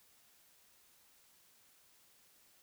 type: silence
effects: white hiss -67 dBFS RMS until 2.62 s